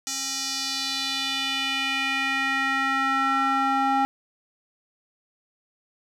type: tone with band-pass filter sweep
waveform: square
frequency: 270 Hz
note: C#4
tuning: 45 cents flat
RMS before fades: -25 dBFS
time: 0.07-4.05 s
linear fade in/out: 0 ms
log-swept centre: 6200 to 960 Hz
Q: 2.4
effects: none